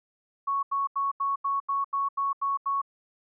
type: tone bursts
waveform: sine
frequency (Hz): 1109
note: C#6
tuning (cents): 0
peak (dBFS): -24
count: 10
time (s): 0.47-2.817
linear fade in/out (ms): 10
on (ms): 160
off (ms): 83
effects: none